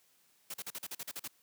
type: noise bursts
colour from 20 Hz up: white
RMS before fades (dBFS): -41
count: 10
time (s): 0.5-1.278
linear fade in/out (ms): 5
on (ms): 40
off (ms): 42
effects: white hiss -69 dBFS RMS until 1.42 s + high-pass 100 Hz 12 dB/octave